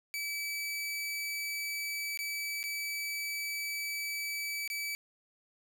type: tone with dropouts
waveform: sawtooth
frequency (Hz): 2300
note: D7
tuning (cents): -37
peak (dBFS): -31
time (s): 0.14-4.95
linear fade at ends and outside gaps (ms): 0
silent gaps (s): 2.174-2.19 / 2.63-2.639 / 4.677-4.701
effects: 11-bit